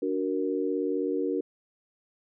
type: chord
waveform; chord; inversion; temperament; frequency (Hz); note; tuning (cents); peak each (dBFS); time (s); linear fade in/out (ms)
sine; D augmented; none; equal with one note detuned; 291 / 370 / 466.2; D4 / F#4 / A#4; -16 / 0 / 0; -30; 0.02-1.41; 5
effects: none